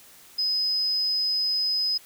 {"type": "tone", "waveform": "sine", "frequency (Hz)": 5040, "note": "D#8", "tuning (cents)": 21, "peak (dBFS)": -22, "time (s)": [0.38, 1.98], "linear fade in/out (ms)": 10, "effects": ["white hiss -51 dBFS RMS until 2.05 s"]}